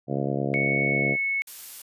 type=harmonic tone; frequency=69.3 Hz; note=C#2; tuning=in tune; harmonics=2 / 3 / 4 / 5 / 6 / 7 / 8 / 9 / 10; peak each=-29 / -31 / -32 / -33 / -34 / -34 / -35 / -36 / -36 dBFS; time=0.07-1.17 s; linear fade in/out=50 ms
type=tone with pitch glide; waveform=sine; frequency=2217 to 2202 Hz; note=C#7 to C#7; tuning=0 to -12 cents; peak=-23 dBFS; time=0.54-1.42 s; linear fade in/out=0 ms; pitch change=-12 cents; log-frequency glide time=0.83-1.06 s
type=noise; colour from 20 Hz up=blue; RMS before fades=-39 dBFS; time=1.47-1.82 s; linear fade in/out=5 ms
effects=resampled to 32000 Hz